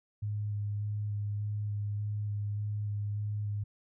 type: tone with vibrato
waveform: sine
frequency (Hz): 103.83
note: G#2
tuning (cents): 0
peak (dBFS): -31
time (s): 0.22-3.64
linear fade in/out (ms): 10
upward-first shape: square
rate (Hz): 1.7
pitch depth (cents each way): 11
effects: none